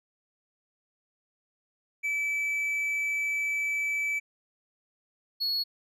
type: tone pair in turn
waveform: triangle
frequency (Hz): 2307 / 4355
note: D7 / C#8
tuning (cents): -31 / -31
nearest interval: major seventh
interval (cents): 1100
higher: second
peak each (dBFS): -25 / -25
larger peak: neither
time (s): 2.03-4.2 / 5.4-5.64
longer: first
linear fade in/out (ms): 20
effects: resampled to 32000 Hz